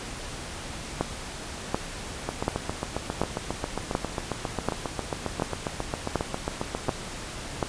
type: two click trains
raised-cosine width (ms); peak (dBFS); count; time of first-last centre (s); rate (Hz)
1; -9 / -13; 10 / 35; 1.01-7.628 / 2.29-6.885; 1.36 / 7.4
effects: pink hiss -37 dBFS RMS until 7.68 s + resampled to 22050 Hz